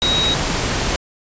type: tone in noise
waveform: sine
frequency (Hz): 3813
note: A#7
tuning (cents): +38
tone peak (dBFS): -16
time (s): 0.02-0.34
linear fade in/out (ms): 0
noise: pink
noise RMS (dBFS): -20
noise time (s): 0.02-0.96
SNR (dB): +1
effects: resampled to 16000 Hz